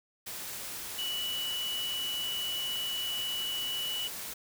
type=tone in noise; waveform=sine; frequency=2951 Hz; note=F#7; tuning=5 cents flat; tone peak=-32 dBFS; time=0.98-4.08 s; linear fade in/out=10 ms; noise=white; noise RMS=-40 dBFS; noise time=0.26-4.34 s; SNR=+5 dB; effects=none